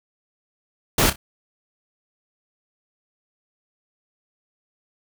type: noise with echo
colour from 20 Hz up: pink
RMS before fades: -17 dBFS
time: 0.98-1.1 s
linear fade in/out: 5 ms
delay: 30 ms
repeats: 2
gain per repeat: -12 dB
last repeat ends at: 1.16 s
effects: none